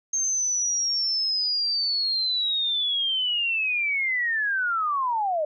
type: linear sweep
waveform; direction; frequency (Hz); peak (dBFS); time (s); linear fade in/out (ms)
sine; down; 6400 to 587.3; -22; 0.13-5.45; 5
effects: none